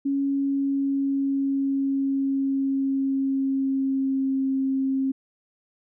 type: tone with pitch glide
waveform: sine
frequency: 277.2 to 267.6 Hz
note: C#4 to C4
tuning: 0 to +39 cents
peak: -21 dBFS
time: 0.05-5.12 s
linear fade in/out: 10 ms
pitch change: -61 cents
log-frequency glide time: 0.22-4.5 s
effects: none